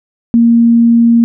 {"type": "tone", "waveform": "sine", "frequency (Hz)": 233.1, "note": "A#3", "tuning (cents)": 0, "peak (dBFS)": -4, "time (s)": [0.34, 1.24], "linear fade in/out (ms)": 0, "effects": []}